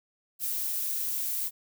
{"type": "noise", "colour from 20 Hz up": "violet", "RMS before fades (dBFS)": -31, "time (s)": [0.39, 1.51], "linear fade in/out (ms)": 50, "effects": []}